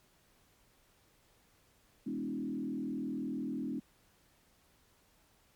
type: tone with frequency modulation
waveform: sine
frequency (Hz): 261.6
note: C4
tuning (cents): 0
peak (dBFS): -34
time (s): 2.06-3.8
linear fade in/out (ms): 10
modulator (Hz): 40.1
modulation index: 1.5
effects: pink hiss -68 dBFS RMS until 5.55 s + MP3 96 kbps